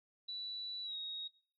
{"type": "tone with pitch glide", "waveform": "sine", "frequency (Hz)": [3951, 3768], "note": ["B7", "A#7"], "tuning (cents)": [0, 18], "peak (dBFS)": -40, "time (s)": [0.28, 1.28], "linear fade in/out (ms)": 10, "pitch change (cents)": -82, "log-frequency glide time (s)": [0.83, 0.96], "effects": ["noise-tail reverb RT60 0.5 s tail -21 dB re dry"]}